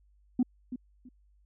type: tone with echo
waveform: sine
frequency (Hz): 250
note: B3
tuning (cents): +21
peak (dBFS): -20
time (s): 0.39-0.43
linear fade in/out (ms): 5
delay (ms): 330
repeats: 2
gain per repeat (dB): -13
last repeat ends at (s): 1.09
effects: tanh soft clip ceiling -19 dBFS + added 50 Hz sine -61 dBFS peak until 1.45 s